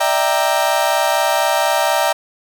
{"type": "chord", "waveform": "35% pulse", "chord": "E half-diminished seventh", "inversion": "third", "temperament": "equal with one note detuned", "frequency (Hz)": [595.2, 659.3, 784, 932.3], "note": ["D5", "E5", "G5", "Bb5"], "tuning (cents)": [23, 0, 0, 0], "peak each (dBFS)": -18, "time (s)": [0, 2.13], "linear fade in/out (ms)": 10, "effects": []}